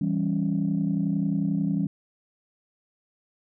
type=chord; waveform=sine; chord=C# diminished; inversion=first; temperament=equal; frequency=164.81 / 196 / 277.2 Hz; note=E3 / G3 / C#4; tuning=0 / 0 / 0 cents; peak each=-26 / -25 / -28 dBFS; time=0.01-1.87 s; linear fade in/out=5 ms; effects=tanh soft clip ceiling -15 dBFS